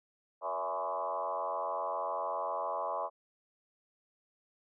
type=tone with frequency modulation; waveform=sine; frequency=836 Hz; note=G#5; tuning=11 cents sharp; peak=-32 dBFS; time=0.41-3.1 s; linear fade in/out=50 ms; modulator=87.3 Hz; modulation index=3.5; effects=none